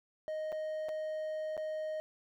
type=tone with dropouts; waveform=triangle; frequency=622.3 Hz; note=D#5; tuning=in tune; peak=-33 dBFS; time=0.28-2 s; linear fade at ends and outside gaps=0 ms; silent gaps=0.52-0.526 / 0.886-0.891 / 1.568-1.577 s; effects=none